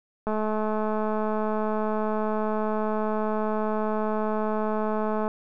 click train, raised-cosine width 1 ms, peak -15 dBFS, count 1078, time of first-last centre 0.27-5.279 s, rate 215 Hz, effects none

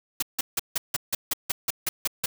white noise bursts, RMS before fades -25 dBFS, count 12, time 0.2-2.26 s, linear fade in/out 5 ms, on 25 ms, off 160 ms, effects none

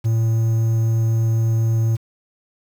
triangle tone with quantisation, 113 Hz, A2, 47 cents sharp, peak -13 dBFS, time 0.04-1.97 s, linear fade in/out 20 ms, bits 7, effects none

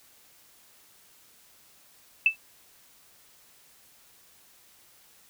sine tone with exponential decay, 2640 Hz, E7, 2 cents sharp, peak -13 dBFS, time 2.26-2.36 s, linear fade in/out 2 ms, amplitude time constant 21 ms, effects white hiss -58 dBFS RMS until 5.29 s

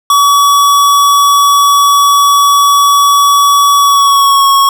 square tone with pitch glide, 1136 to 1103 Hz, C#6 to C#6, +42 to -9 cents, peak -5 dBFS, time 0.1-4.69 s, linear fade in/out 2 ms, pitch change -51 cents, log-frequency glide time 3.77-4.47 s, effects none

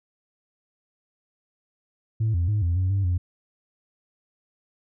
sine tone with pitch steps, 110.5 / 85.9 / 104.9 / 85.8 / 92.7 / 98.3 / 88.8 Hz, A2 / F2 / G#2 / F2 / F#2 / G2 / F2, +8 / -28 / +18 / -30 / +4 / +5 / +29 cents, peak -18 dBFS, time 2.2-3.18 s, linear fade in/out 10 ms, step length 140 ms, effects tanh soft clip ceiling -18 dBFS

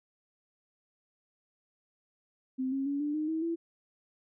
sine tone with pitch steps, 260 / 271 / 282.6 / 294.5 / 307.1 / 320.1 / 333.7 Hz, C4 / C#4 / C#4 / D4 / D#4 / D#4 / E4, -11 / -39 / +34 / +5 / -23 / +49 / +21 cents, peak -29 dBFS, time 2.58-3.56 s, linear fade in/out 20 ms, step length 140 ms, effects none

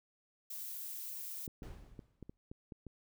violet noise, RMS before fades -44 dBFS, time 0.5-1.47 s, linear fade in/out 5 ms
clicks, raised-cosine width 3 ms, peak -34 dBFS, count 8, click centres 1.478 / 1.622 / 1.992 / 2.227 / 2.295 / 2.515 / 2.722 / 2.867 s
brown noise with exponential decay, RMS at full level -44 dBFS, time 1.63-2.37 s, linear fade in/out 0 ms, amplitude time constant 160 ms
effects none

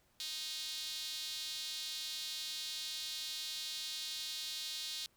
sawtooth tone with high-pass filter, 311.1 Hz, D#4, in tune, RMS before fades -42 dBFS, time 0.2-5.06 s, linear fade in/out 0 ms, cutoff 3900 Hz, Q 3.3, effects pink hiss -72 dBFS RMS until 5.16 s

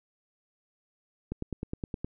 click train, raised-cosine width 3 ms, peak -20 dBFS, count 8, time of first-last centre 1.32-2.045 s, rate 9.65 Hz, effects none

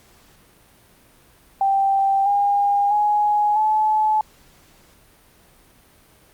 sine tone with pitch steps, 784 / 808.8 / 834.5 / 860.9 Hz, G5 / G#5 / G#5 / A5, 0 / -46 / +8 / -38 cents, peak -15 dBFS, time 1.61-4.21 s, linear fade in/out 2 ms, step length 650 ms, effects pink hiss -53 dBFS RMS until 6.33 s + Opus 48 kbps

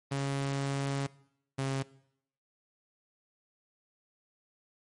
sawtooth tone pair in turn, 138.4 / 135.24 Hz, C#3 / C#3, -2 / -42 cents, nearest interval unison, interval 40 cents, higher first, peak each -26 dBFS, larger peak neither, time 0.11-1.07 / 1.58-1.83 s, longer first, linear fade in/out 10 ms, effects noise-tail reverb RT60 0.7 s tail -20 dB re dry + MP3 48 kbps

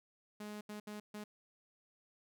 sawtooth tone bursts at uneven times, 209.6 Hz, G#3, 16 cents sharp, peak -40 dBFS, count 4, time 0.4-0.61 / 0.69-0.8 / 0.87-1 / 1.14-1.24 s, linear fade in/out 5 ms, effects none

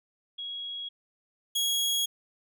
sine / sawtooth tone pair in turn, 3315 / 3315 Hz, G#7 / G#7, -4 / -4 cents, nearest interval unison, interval 0 cents, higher neither, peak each -34 / -22 dBFS, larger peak second, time 0.38-0.89 / 1.55-2.06 s, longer neither, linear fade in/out 10 ms, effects none

